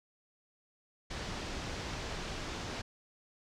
pink low-pass noise, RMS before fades -40 dBFS, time 1.1-2.82 s, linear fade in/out 10 ms, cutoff 6300 Hz, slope 24 dB/octave, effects none

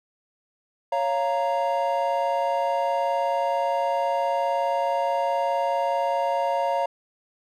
triangle chord, Bb minor, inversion first, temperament equal with one note detuned, 554.4 / 693.6 / 932.3 Hz, Db5 / F5 / Bb5, 0 / -12 / 0 cents, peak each -24 dBFS, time 0.92-6.86 s, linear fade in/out 5 ms, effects none

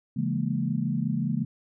sine chord, A# half-diminished seventh, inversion first, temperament equal with one note detuned, 138.59 / 167.31 / 207.7 / 233.1 Hz, C#3 / E3 / G#3 / A#3, 0 / +26 / 0 / 0 cents, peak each -30 dBFS, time 0.16-1.45 s, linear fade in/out 10 ms, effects none

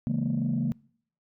sine chord, A# half-diminished seventh, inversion first, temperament equal, 138.59 / 164.81 / 207.7 / 233.1 Hz, C#3 / E3 / G#3 / A#3, 0 / 0 / 0 / 0 cents, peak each -29 / -31 / -31 / -27 dBFS, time 0.07-0.72 s, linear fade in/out 0 ms, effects noise-tail reverb RT60 0.6 s tail -25 dB re dry + tanh soft clip ceiling -19 dBFS

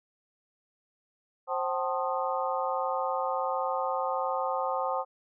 harmonic tone with a mistuned harmonic, 176.5 Hz, F3, 19 cents sharp, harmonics 3 / 4 / 5 / 6 / 7, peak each -32 / -33 / -34 / -35 / -35 dBFS, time 1.47-5.05 s, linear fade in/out 50 ms, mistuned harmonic 4, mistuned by +130 cents, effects none

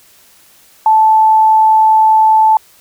sine tone, 875 Hz, A5, 10 cents flat, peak -5 dBFS, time 0.86-2.57 s, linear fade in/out 2 ms, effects white hiss -46 dBFS RMS until 2.8 s

